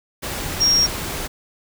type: tone in noise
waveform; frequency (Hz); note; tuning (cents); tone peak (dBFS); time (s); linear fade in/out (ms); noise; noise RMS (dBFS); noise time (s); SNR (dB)
sine; 5588; F8; 0; -13; 0.6-0.87; 20; pink; -27; 0.22-1.28; +11
effects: none